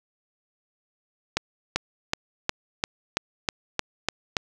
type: accelerating click train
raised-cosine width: 0.2 ms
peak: -5 dBFS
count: 10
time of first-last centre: 1.37-4.368 s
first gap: 390 ms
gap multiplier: 0.96
effects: none